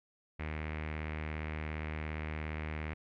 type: tone with low-pass filter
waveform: sawtooth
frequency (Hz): 77.3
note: D#2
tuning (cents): -11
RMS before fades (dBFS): -39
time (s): 0.39-2.94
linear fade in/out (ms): 10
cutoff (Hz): 2200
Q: 4.1
effects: none